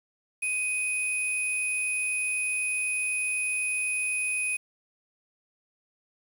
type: tone pair together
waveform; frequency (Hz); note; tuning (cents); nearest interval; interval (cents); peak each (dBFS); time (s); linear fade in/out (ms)
sine; 2500 / 10008; D#7 / D#9; +8 / +9; 2 octaves; 2401; -26 / -31; 0.42-4.57; 10
effects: tanh soft clip ceiling -20 dBFS + 8-bit